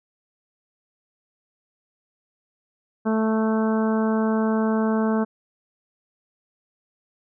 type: harmonic tone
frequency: 220 Hz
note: A3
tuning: in tune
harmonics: 1 / 2 / 3 / 4 / 5 / 6 / 7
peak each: -20 / -26 / -30 / -32 / -34 / -36 / -37 dBFS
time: 3.05-5.25 s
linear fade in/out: 20 ms
effects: none